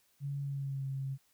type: tone with pitch glide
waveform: sine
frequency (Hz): 140.8 to 135.3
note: C#3 to C#3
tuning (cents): +27 to -42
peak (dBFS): -34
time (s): 0.2-1.18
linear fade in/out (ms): 50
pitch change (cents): -69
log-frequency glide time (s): 0.41-0.86
effects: white hiss -71 dBFS RMS until 1.33 s